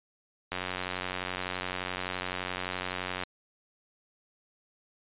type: click train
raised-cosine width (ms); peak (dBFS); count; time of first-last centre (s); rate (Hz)
0.3; -16; 250; 0.52-3.235; 91.7
effects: resampled to 8000 Hz